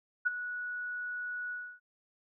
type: tone with ADSR envelope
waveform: sine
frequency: 1468 Hz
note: F#6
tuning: 14 cents flat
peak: -23 dBFS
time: 0.25-1.8 s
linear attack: 18 ms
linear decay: 21 ms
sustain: -12 dB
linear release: 290 ms
effects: none